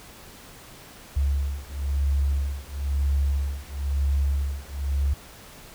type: beating tone pair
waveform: sine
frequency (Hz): 69.3 / 70.3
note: C#2 / C#2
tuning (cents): 0 / +25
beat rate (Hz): 1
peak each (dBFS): -25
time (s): 1.16-5.14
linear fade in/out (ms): 10
effects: pink hiss -46 dBFS RMS until 5.74 s